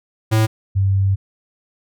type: tone pair in turn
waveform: square / sine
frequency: 110 / 97.21 Hz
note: A2 / G2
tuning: 0 / -14 cents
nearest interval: major second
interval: 214 cents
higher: first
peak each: -13 dBFS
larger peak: neither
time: 0.31-0.47 / 0.75-1.16 s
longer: second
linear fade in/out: 20 ms
effects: none